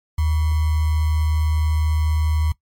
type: tone with sample-and-hold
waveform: sine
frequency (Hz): 77.78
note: D#2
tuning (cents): 0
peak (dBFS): -16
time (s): 0.18-2.52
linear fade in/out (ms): 5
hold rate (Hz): 1050
effects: noise-tail reverb RT60 0.1 s tail -19 dB re dry + MP3 64 kbps